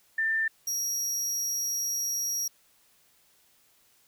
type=tone pair in turn; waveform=sine / 40% pulse; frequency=1788 / 5677 Hz; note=A6 / F8; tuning=+27 / +27 cents; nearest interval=octave + minor sixth; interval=2000 cents; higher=second; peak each=-24 / -27 dBFS; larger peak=first; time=0.18-0.48 / 0.67-2.48 s; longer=second; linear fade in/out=5 ms; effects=white hiss -64 dBFS RMS until 4.07 s